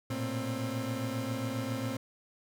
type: tone cluster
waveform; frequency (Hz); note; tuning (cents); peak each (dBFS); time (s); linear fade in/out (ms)
30% pulse; 112.3 / 119.7 / 264.7; A2 / A#2 / C4; +36 / +46 / +20; -34 / -36 / -33; 0.1-1.97; 5
effects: none